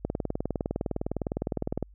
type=click train; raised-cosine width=2 ms; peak=-15 dBFS; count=36; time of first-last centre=0.05-1.827 s; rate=19.7 Hz; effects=added 50 Hz sine -50 dBFS peak until 1.94 s